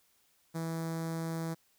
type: tone with notch filter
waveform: sawtooth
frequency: 163.8 Hz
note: E3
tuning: 11 cents flat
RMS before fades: -36 dBFS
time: 0.54-1.55 s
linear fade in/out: 20 ms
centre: 2800 Hz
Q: 0.93
effects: white hiss -70 dBFS RMS until 1.78 s